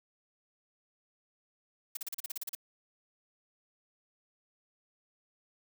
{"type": "noise bursts", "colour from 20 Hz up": "blue", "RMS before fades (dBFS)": -37, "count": 11, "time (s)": [1.95, 2.551], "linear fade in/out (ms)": 5, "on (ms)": 21, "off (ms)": 37, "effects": []}